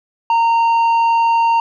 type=tone with tanh clipping; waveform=sine; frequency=922 Hz; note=A#5; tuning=19 cents flat; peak=-12 dBFS; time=0.3-1.6 s; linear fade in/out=2 ms; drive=6 dB; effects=none